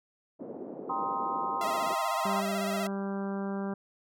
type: band-pass noise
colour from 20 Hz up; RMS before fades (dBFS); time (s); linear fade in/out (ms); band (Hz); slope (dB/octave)
white; -41; 0.39-1.95; 20; 200 to 530; 24
type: chord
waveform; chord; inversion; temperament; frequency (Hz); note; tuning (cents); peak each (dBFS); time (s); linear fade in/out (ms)
sine; C minor seventh; second; just; 784.9 / 941.9 / 1046.5 / 1255.8; G5 / Bb5 / C6 / Eb6; +2 / +18 / 0 / +16; -35 / -36 / -33 / -36; 0.89-2.41; 10
type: tone with vibrato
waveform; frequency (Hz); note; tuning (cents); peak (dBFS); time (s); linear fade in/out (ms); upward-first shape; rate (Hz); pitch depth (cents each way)
sawtooth; 659.3; E5; 0; -28; 1.61-2.87; 2; sine; 16; 79
type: harmonic tone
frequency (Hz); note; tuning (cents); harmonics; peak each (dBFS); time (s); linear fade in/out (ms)
196.9; G3; +8; 1 / 2 / 3 / 4 / 5 / 6 / 7 / 8; -32 / -38 / -42 / -44 / -46 / -48 / -49 / -50; 2.25-3.74; 5
effects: none